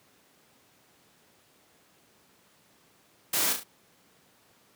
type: noise with echo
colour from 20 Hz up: white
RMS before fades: -27 dBFS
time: 3.33-3.53 s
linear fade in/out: 5 ms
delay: 35 ms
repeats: 3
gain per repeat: -6 dB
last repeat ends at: 3.635 s
effects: pink hiss -62 dBFS RMS until 4.75 s + high-pass 150 Hz 12 dB/octave